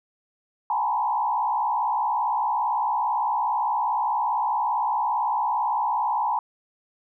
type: tone with frequency modulation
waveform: sine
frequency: 909 Hz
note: A#5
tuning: 44 cents flat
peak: -21 dBFS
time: 0.7-6.39 s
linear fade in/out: 2 ms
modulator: 62.4 Hz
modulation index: 1.6
effects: none